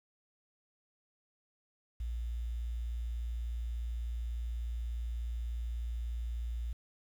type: tone with quantisation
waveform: sine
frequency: 58.27 Hz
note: A#1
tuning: in tune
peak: -34 dBFS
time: 2-6.73 s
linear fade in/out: 5 ms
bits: 10
effects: none